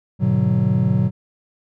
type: chord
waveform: triangle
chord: G# half-diminished seventh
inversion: none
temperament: just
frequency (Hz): 103.83 / 124.59 / 149.51 / 186.89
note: G#2 / B2 / D3 / F#3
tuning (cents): 0 / +16 / +31 / +18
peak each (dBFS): -20 / -17 / -21 / -17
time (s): 0.19-1.11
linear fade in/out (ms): 50
effects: none